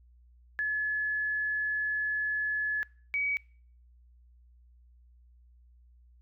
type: tone pair in turn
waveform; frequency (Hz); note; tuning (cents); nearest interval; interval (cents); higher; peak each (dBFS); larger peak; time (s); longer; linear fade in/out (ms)
sine; 1710 / 2269; A6 / C#7; -50 / +40; perfect fourth; 490; second; -27; neither; 0.59-2.83 / 3.14-3.37; first; 0
effects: noise-tail reverb RT60 0.5 s tail -24 dB re dry + added 60 Hz sine -56 dBFS peak until 6.21 s